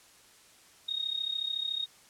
sine tone with amplitude modulation, 3729 Hz, A#7, in tune, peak -27 dBFS, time 0.88-1.86 s, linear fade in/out 10 ms, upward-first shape sine, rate 33.8 Hz, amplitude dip 80%, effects white hiss -58 dBFS RMS until 2.09 s + low-pass 10000 Hz 12 dB/octave

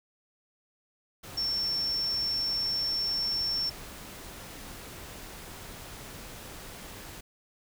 sine tone in noise, 5430 Hz, F8, 50 cents flat, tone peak -27 dBFS, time 1.37-3.7 s, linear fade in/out 10 ms, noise pink, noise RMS -44 dBFS, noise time 1.23-7.21 s, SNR +14 dB, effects none

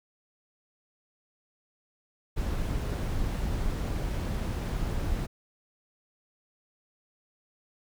brown noise, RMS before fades -30 dBFS, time 2.36-5.27 s, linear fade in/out 20 ms, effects none

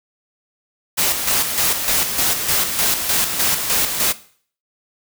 white noise with tremolo, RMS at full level -17 dBFS, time 0.97-4.13 s, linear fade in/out 20 ms, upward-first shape square, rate 3.3 Hz, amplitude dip 50%, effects noise-tail reverb RT60 0.5 s tail -17 dB re dry

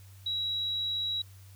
sine tone, 3881 Hz, B7, 31 cents flat, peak -29 dBFS, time 0.26-1.22 s, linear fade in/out 5 ms, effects added 96 Hz sine -49 dBFS peak until 1.55 s + white hiss -60 dBFS RMS until 1.55 s

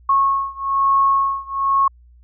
sine beating tone pair, 1095 / 1096.1 Hz, C#6 / C#6, -22 / -20 cents, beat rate 1.1 Hz, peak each -17 / -18 dBFS, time 0.09-1.88 s, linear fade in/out 5 ms, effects added 60 Hz sine -45 dBFS peak until 2.23 s

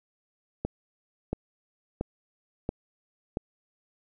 click train, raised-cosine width 2 ms, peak -15 dBFS, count 5, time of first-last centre 0.65-3.371 s, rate 1.47 Hz, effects none

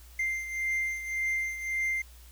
triangle beating tone pair, 2093 / 2094.8 Hz, C7 / C7, 0 / +1 cents, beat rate 1.8 Hz, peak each -28 / -34 dBFS, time 0.19-2.02 s, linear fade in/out 5 ms, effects added 60 Hz sine -49 dBFS peak until 2.31 s + white hiss -57 dBFS RMS until 2.31 s

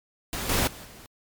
pink noise with level steps, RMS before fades -31 / -24 / -43 / -47 dBFS, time 0.33-1.06 s, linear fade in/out 0 ms, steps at 0.49 / 0.67 / 0.85 s, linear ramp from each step 5 ms, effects MP3 96 kbps

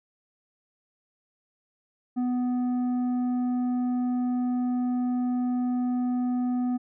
sine tone with tanh clipping, 248.1 Hz, B3, 8 cents sharp, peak -25 dBFS, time 2.16-6.78 s, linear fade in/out 20 ms, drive 7 dB, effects none

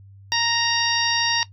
harmonic tone, 932.3 Hz, A#5, in tune, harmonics 1 / 2 / 3 / 4 / 5 / 6, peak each -26 / -26 / -26 / -26 / -26 / -26 dBFS, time 0.32-1.43 s, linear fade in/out 0 ms, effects noise-tail reverb RT60 0.1 s tail -17 dB re dry + added 98 Hz sine -43 dBFS peak until 1.52 s

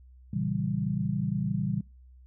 sine chord, A# diminished seventh, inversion none, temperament equal, 116.54 / 138.59 / 164.81 / 196 Hz, A#2 / C#3 / E3 / G3, 0 / 0 / 0 / 0 cents, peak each -34 / -32 / -32 / -31 dBFS, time 0.33-1.81 s, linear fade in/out 5 ms, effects noise-tail reverb RT60 0.3 s tail -24 dB re dry + added 63 Hz sine -50 dBFS peak until 2.26 s

